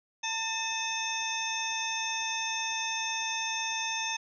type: harmonic tone with a mistuned harmonic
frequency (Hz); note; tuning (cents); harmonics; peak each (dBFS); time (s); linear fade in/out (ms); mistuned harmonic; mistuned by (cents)
898; A5; +35; 1 / 2 / 3 / 4 / 6 / 7; -36 / -40 / -35 / -37 / -41 / -37; 0.23-4.17; 10; 3; -71
effects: none